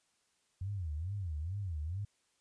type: tone with vibrato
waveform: sine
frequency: 87.31 Hz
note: F2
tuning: in tune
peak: -35 dBFS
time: 0.61-2.05 s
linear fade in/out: 5 ms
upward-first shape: sine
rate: 2.3 Hz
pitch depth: 280 cents each way
effects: white hiss -75 dBFS RMS until 2.4 s + resampled to 22050 Hz